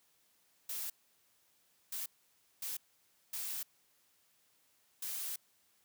blue noise bursts at uneven times, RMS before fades -40 dBFS, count 5, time 0.69-0.9 / 1.92-2.06 / 2.62-2.77 / 3.33-3.63 / 5.02-5.36 s, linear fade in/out 5 ms, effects white hiss -72 dBFS RMS until 5.84 s + high-pass 60 Hz 12 dB/octave

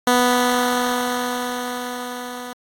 10% pulse tone with level ramp, 246.9 Hz, B3, in tune, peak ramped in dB -5 to -22 dBFS, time 0.07-2.53 s, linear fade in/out 2 ms, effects AAC 64 kbps

